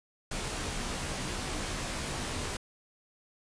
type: noise with comb filter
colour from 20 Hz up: pink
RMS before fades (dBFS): -35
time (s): 0.31-2.57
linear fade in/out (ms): 5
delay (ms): 18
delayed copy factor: -0.7
effects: resampled to 22050 Hz